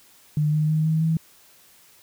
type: tone with pitch steps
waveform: sine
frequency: 150.7 / 153.33 / 156.01 / 158.74 / 161.52 Hz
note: D3 / D#3 / D#3 / D#3 / E3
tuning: +45 / -25 / +5 / +35 / -35 cents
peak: -18 dBFS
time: 0.37-1.17 s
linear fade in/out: 2 ms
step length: 160 ms
effects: white hiss -54 dBFS RMS until 2.02 s